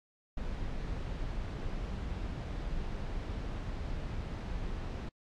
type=noise; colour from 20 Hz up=brown; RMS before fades=-37 dBFS; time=0.37-5.09 s; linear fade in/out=5 ms; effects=low-pass 5000 Hz 12 dB/octave + AAC 64 kbps